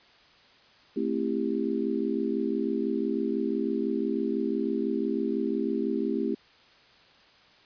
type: chord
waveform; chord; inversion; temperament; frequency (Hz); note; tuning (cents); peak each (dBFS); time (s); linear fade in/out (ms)
sine; A minor seventh; none; just; 220 / 264 / 330 / 396; A3 / C4 / E4 / G4; 0 / +16 / +2 / +18; -31; 0.96-6.35; 10
effects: white hiss -57 dBFS RMS until 7.65 s + resampled to 11025 Hz